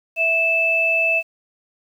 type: tone pair together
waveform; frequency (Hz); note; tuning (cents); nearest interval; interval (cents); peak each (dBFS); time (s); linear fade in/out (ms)
sine; 657.5 / 2630; E5 / E7; -5 / -5; 2 octaves; 2400; -23 / -16; 0.16-1.23; 50
effects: 8-bit